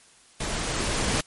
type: noise with level ramp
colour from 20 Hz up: pink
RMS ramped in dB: -30 to -24 dBFS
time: 0.4-1.21 s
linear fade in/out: 5 ms
effects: white hiss -55 dBFS RMS until 1.26 s + MP3 48 kbps